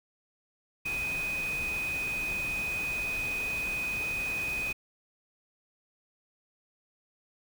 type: tone in noise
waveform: sine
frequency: 2500 Hz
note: D#7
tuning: 8 cents sharp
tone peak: -30 dBFS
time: 0.85-4.73 s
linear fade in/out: 10 ms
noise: pink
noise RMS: -41 dBFS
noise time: 0.85-4.73 s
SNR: +8 dB
effects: none